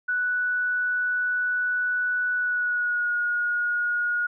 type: tone with pitch glide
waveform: sine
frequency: 1480 to 1442 Hz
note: F#6 to F#6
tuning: 0 to -45 cents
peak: -22 dBFS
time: 0.08-4.27 s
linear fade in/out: 10 ms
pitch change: -45 cents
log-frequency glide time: 2.35-3.15 s
effects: none